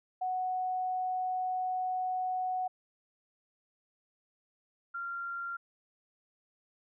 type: tone pair in turn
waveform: sine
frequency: 740 / 1384.1 Hz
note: F#5 / F6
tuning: 0 / -16 cents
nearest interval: major seventh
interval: 1084 cents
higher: second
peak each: -30 / -35 dBFS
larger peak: first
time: 0.21-2.68 / 4.94-5.57 s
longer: first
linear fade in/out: 10 ms
effects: none